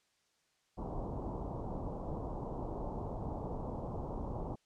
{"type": "low-pass noise", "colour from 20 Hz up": "pink", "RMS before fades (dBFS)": -40, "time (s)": [0.77, 4.56], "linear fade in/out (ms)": 20, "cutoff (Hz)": 1000, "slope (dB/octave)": 48, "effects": ["white hiss -75 dBFS RMS until 4.65 s", "low-pass 7000 Hz 12 dB/octave"]}